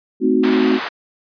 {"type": "chord", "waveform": "sine", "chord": "A diminished seventh", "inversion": "none", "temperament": "equal with one note detuned", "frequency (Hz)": [220, 259.4, 311.1, 370], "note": ["A3", "C4", "Eb4", "Gb4"], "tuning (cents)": [0, -15, 0, 0], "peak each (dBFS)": [-20, -16, -20, -17], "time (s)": [0.2, 0.8], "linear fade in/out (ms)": 50}
{"type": "band-pass noise", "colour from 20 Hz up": "pink", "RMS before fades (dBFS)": -26, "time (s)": [0.43, 0.89], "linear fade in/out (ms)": 10, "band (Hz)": [760, 3300], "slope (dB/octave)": 12}
{"effects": ["resampled to 11025 Hz"]}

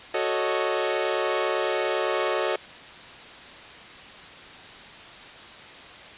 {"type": "chord", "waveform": "sawtooth", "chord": "D# half-diminished seventh", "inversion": "first", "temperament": "equal", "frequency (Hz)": [370, 440, 554.4, 622.3], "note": ["F#4", "A4", "C#5", "D#5"], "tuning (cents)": [0, 0, 0, 0], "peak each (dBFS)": -25, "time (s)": [0.14, 2.56], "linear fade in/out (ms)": 5, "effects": ["white hiss -43 dBFS RMS until 6.17 s", "resampled to 8000 Hz"]}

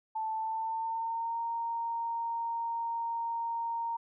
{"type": "tone with pitch glide", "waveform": "sine", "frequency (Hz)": [880, 926.4], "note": ["A5", "A#5"], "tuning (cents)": [0, -11], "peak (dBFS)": -31, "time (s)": [0.15, 3.97], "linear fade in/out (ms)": 10, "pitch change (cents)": 89, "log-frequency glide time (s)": [0.33, 1.4], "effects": []}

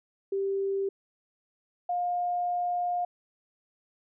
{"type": "tone pair in turn", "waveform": "sine", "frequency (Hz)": [392, 709.4], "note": ["G4", "F5"], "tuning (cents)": [0, 27], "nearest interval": "minor seventh", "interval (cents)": 1027, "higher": "second", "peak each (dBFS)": -26, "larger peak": "neither", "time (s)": [[0.32, 0.89], [1.89, 3.05]], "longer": "second", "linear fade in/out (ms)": 5, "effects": []}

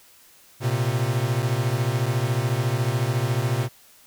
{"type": "beating tone pair", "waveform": "45% pulse", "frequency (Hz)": [115.7, 129.7], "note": ["A#2", "C3"], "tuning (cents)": [-13, -15], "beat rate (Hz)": 14, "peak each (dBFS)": -24, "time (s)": [0.6, 3.69], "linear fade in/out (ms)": 50, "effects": ["white hiss -53 dBFS RMS until 4.06 s"]}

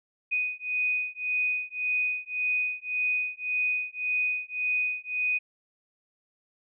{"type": "beating tone pair", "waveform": "sine", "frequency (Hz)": [2489, 2490.8], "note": ["D#7", "D#7"], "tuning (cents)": [0, 1], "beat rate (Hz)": 1.8, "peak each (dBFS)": -29, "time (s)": [0.31, 5.39], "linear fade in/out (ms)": 20, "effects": []}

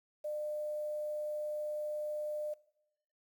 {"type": "tone with quantisation", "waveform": "sine", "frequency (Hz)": 602, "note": "D5", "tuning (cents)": 43, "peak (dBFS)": -35, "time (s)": [0.24, 2.54], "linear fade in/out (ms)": 10, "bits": 10, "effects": ["noise-tail reverb RT60 0.8 s tail -19 dB re dry"]}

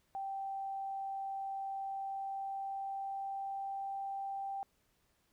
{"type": "tone with pitch glide", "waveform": "sine", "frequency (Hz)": [781, 785.5], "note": ["G5", "G5"], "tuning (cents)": [-7, 3], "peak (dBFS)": -37, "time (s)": [0.15, 4.63], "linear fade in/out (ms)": 0, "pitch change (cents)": 10, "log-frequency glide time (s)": [1.84, 4.01], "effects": ["pink hiss -75 dBFS RMS until 5.32 s"]}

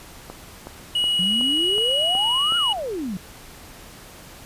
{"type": "click train", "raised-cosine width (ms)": 1, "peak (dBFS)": -20, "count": 7, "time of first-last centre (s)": [0.3, 2.522], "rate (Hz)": 2.7}
{"type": "tone", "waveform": "triangle", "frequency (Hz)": 2911, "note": "F#7", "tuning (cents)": -29, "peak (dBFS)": -17, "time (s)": [0.95, 2.73], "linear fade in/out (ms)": 5}
{"type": "exponential two-way sweep", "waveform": "sine", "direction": "up then down", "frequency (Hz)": [174.61, 1426, 174.61], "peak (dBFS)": -25, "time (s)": [1.19, 3.17], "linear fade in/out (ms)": 2, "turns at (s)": 2.57}
{"effects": ["pink hiss -43 dBFS RMS until 4.45 s", "resampled to 32000 Hz"]}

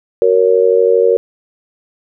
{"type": "tone with amplitude modulation", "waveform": "sine", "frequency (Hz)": 466.2, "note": "A#4", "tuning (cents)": 0, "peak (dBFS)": -3, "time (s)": [0.22, 1.17], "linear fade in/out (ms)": 0, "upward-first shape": "sine", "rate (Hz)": 92.6, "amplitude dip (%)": 100, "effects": []}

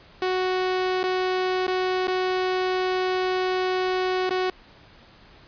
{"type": "tone with dropouts", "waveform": "sawtooth", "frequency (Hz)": 370, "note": "F#4", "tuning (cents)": 0, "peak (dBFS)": -18, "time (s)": [0.22, 4.5], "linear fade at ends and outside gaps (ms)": 2, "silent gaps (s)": [[1.031, 1.038], [1.668, 1.679], [2.072, 2.08], [4.294, 4.307]], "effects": ["pink hiss -51 dBFS RMS until 5.47 s", "resampled to 11025 Hz"]}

